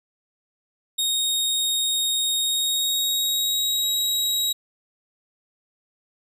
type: tone with pitch glide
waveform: sawtooth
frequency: 3729 to 3832 Hz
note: A#7 to A#7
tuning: 0 to +47 cents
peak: -18 dBFS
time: 0.98-4.53 s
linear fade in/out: 10 ms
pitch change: +47 cents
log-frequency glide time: 2.39-3.99 s
effects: none